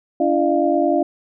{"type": "tone cluster", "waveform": "sine", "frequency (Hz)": [287.2, 337, 605, 693], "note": ["D4", "E4", "D#5", "F5"], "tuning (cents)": [-39, 38, -49, -14], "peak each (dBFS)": [-20, -20, -20, -20], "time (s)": [0.2, 1.03], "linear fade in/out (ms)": 5, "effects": []}